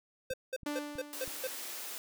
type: tone bursts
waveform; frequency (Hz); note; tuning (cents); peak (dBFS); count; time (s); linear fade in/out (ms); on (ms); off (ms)
square; 519; C5; -14; -34; 6; 0.3-1.472; 5; 37; 190
type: click train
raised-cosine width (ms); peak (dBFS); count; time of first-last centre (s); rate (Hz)
5; -37; 4; 0.31-1.278; 3.1
type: tone with exponential decay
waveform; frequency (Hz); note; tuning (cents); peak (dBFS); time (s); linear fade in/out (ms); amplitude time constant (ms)
sawtooth; 293.7; D4; 0; -29; 0.66-1.81; 5; 250
type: high-pass noise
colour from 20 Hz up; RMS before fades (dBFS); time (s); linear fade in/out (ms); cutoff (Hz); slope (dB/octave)
white; -42; 1.13-1.98; 0; 270; 24
effects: none